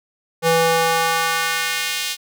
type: tone with high-pass filter sweep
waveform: square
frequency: 164.81 Hz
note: E3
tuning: in tune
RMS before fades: -19 dBFS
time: 0.42-2.17 s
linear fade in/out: 50 ms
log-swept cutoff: 390 to 3300 Hz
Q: 1.2
effects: none